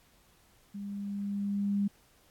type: tone with level ramp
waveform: sine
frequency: 201.3 Hz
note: G3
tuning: 46 cents sharp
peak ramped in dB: -37 to -25 dBFS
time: 0.74-1.88 s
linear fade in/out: 10 ms
effects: pink hiss -64 dBFS RMS until 2.3 s + AAC 64 kbps